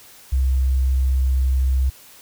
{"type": "tone with tanh clipping", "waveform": "triangle", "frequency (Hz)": 65.41, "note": "C2", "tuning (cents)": 0, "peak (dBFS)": -15, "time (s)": [0.32, 1.9], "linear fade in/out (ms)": 10, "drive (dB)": 4, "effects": ["white hiss -46 dBFS RMS until 2.21 s"]}